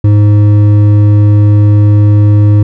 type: tone with hard clipping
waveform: triangle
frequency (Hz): 103.83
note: G#2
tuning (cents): 0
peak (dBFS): -4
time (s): 0.04-2.63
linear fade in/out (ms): 5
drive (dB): 11
effects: none